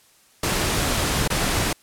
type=noise with dropouts; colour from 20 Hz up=pink; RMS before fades=-22 dBFS; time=0.43-1.73 s; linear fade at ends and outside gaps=5 ms; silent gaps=1.278-1.301 s; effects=white hiss -56 dBFS RMS until 1.82 s + low-pass 12000 Hz 12 dB/octave